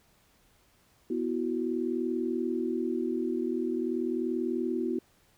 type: chord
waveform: sine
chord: B suspended fourth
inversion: none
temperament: equal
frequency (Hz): 246.9 / 329.6 / 370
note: B3 / E4 / F#4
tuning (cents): 0 / 0 / 0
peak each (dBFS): -32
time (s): 1.1-4.99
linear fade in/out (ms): 5
effects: pink hiss -65 dBFS RMS until 5.37 s